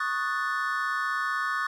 triangle chord, D# half-diminished seventh, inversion third, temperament equal, 1108.7 / 1244.5 / 1480 / 1760 Hz, C#6 / D#6 / F#6 / A6, 0 / 0 / 0 / 0 cents, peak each -30 dBFS, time 0-1.67 s, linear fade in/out 5 ms, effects none

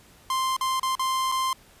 45% pulse tone with dropouts, 1046.5 Hz, C6, in tune, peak -23 dBFS, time 0.3-1.53 s, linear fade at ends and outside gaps 2 ms, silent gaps 0.566-0.61 / 0.797-0.83 / 0.953-0.994 / 1.317-1.321 s, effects pink hiss -54 dBFS RMS until 1.8 s + resampled to 32000 Hz

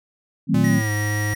sine chord, D# diminished seventh, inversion none, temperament equal, 155.56 / 185 / 220 / 261.6 Hz, D#3 / F#3 / A3 / C4, 0 / 0 / 0 / 0 cents, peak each -21 dBFS, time 0.47-0.82 s, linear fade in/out 50 ms
square tone with pitch glide, 116.54 to 105.03 Hz, A#2 to G#2, 0 to +20 cents, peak -22 dBFS, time 0.54-1.34 s, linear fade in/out 5 ms, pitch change -180 cents, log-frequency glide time 0.66-0.91 s
square tone with vibrato, 1902 Hz, A#6, 34 cents sharp, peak -27 dBFS, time 0.64-1.35 s, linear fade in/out 5 ms, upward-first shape triangle, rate 15 Hz, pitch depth 14 cents each way
effects none

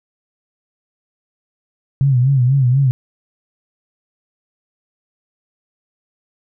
sine tone with vibrato, 130.81 Hz, C3, in tune, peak -10 dBFS, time 2.01-2.91 s, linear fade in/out 0 ms, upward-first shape sine, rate 4.1 Hz, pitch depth 120 cents each way, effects none

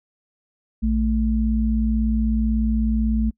sine tone pair together, 58.12 / 220 Hz, A#1 / A3, -4 / 0 cents, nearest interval octave + major seventh, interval 2304 cents, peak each -20 dBFS, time 0.82-3.31 s, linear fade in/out 20 ms, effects noise-tail reverb RT60 0.1 s tail -26 dB re dry

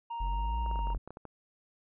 triangle tone, 932.3 Hz, A#5, in tune, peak -33 dBFS, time 0.1-0.94 s, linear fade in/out 10 ms
triangle exponential two-way sweep, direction up then down, 43.45 to 58.27 to 44.93 Hz, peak -28 dBFS, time 0.2-0.98 s, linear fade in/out 10 ms, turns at 0.6 s
clicks, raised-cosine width 1 ms, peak -30 dBFS, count 11, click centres 0.662 / 0.713 / 0.758 / 0.791 / 0.871 / 0.903 / 0.948 / 1.076 / 1.106 / 1.171 / 1.253 s
effects resampled to 8000 Hz

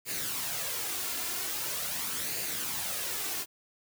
white noise with flanger, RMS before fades -34 dBFS, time 0.05-3.46 s, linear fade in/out 50 ms, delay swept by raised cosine 0.43 to 2.93 ms, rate 0.43 Hz, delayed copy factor +0.5, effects high-pass 80 Hz 12 dB/octave

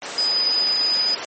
sine tone in noise, 4978 Hz, D#8, in tune, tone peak -17 dBFS, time 0.18-1.15 s, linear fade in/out 2 ms, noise pink, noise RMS -29 dBFS, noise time 0.02-1.25 s, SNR +9 dB, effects high-pass 400 Hz 12 dB/octave + MP3 32 kbps

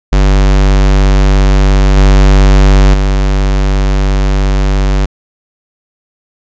square tone with level steps, 48.53 Hz, G1, 17 cents flat, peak -5 / -3 / -8 dBFS, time 0.12-5.06 s, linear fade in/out 10 ms, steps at 1.97 / 2.94 s, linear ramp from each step 2 ms, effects resampled to 16000 Hz

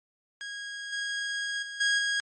sawtooth tone with level steps, 1641 Hz, G#6, 21 cents flat, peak -32 / -26 / -33 / -19 / -22 dBFS, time 0.41-2.2 s, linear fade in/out 0 ms, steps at 0.92 / 1.62 / 1.8 / 1.98 s, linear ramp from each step 10 ms, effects low-pass 9000 Hz 12 dB/octave + MP3 32 kbps

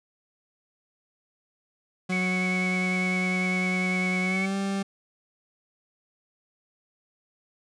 40% pulse tone with pitch glide, 184.1 to 196.18 Hz, F#3 to G3, -8 to +2 cents, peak -25 dBFS, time 2.09-4.83 s, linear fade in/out 10 ms, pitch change +110 cents, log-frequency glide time 4.24-4.55 s
sine tone with vibrato, 2217 Hz, C#7, in tune, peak -27 dBFS, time 2.12-4.46 s, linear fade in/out 5 ms, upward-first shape triangle, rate 10 Hz, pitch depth 25 cents each way
effects resampled to 22050 Hz

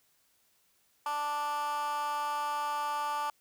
15% pulse tone with high-pass filter, 293.7 Hz, D4, in tune, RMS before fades -33 dBFS, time 1.06-3.3 s, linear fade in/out 2 ms, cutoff 1000 Hz, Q 8.7, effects white hiss -70 dBFS RMS until 3.4 s

